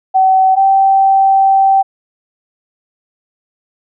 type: tone pair in turn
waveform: sine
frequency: 760 / 776.9 Hz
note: F#5 / G5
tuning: +46 / -16 cents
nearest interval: unison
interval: 38 cents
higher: second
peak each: -6 dBFS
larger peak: neither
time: 0.14-0.56 / 0.56-1.83 s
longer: second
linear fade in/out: 20 ms
effects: none